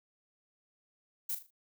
violet noise with echo, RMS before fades -35 dBFS, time 1.29-1.35 s, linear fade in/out 5 ms, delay 39 ms, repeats 4, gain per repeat -9 dB, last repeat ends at 1.506 s, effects none

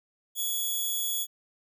5% pulse tone, 3382 Hz, G#7, 31 cents sharp, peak -20 dBFS, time 0.35-1.27 s, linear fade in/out 50 ms, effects none

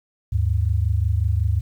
sine tone pair together, 76.3 / 101.75 Hz, D#2 / G#2, -33 / -35 cents, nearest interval perfect fourth, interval 498 cents, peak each -20 dBFS, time 0.32-1.61 s, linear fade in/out 10 ms, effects 9-bit

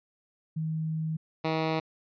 sine / 10% pulse tone pair in turn, 158.6 / 159.37 Hz, D#3 / D#3, +33 / +42 cents, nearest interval unison, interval 9 cents, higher second, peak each -28 / -18 dBFS, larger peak second, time 0.56-1.17 / 1.44-1.8 s, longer first, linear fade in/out 10 ms, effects resampled to 11025 Hz

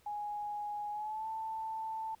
sine tone with pitch glide, 830.6 to 885.1 Hz, G#5 to A5, 0 to +10 cents, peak -36 dBFS, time 0.06-2.15 s, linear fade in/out 5 ms, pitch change +110 cents, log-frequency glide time 0.91-1.28 s, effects pink hiss -67 dBFS RMS until 2.2 s

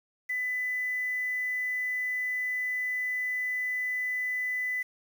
sine tone with quantisation, 2000 Hz, B6, 21 cents sharp, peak -28 dBFS, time 0.29-4.83 s, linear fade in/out 10 ms, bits 8, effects none

